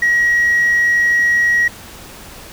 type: tone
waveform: sine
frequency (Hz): 1904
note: A#6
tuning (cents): +36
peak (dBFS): -9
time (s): 0.02-1.68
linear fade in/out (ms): 5
effects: tanh soft clip ceiling -8 dBFS + pink hiss -36 dBFS RMS until 2.52 s